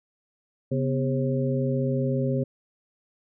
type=harmonic tone with a mistuned harmonic; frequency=134.3 Hz; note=C3; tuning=46 cents sharp; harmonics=1 / 2 / 3 / 4; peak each=-25 / -28 / -31 / -30 dBFS; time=0.71-2.44 s; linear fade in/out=10 ms; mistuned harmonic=2; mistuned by=-120 cents; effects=none